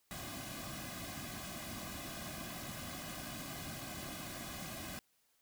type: noise with comb filter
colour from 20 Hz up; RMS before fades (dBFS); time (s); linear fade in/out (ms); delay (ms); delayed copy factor
pink; -45; 0.11-4.99; 0; 2.2; -0.9
effects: white hiss -75 dBFS RMS until 5.41 s